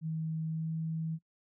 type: tone with pitch glide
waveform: sine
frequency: 159.6 to 161.08 Hz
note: D#3 to E3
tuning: +44 to -40 cents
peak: -32 dBFS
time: 0.01-1.19 s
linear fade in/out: 50 ms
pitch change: +16 cents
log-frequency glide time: 0.47-0.72 s
effects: noise-tail reverb RT60 0.1 s tail -21 dB re dry